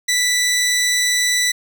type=tone; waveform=15% pulse; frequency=1975.5 Hz; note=B6; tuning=in tune; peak=-9 dBFS; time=0.08-1.52 s; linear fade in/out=10 ms; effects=none